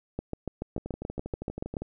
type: two click trains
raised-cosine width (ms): 2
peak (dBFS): -18 / -22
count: 12 / 14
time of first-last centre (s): 0.19-1.768 / 0.78-1.82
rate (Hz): 6.97 / 12.5
effects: none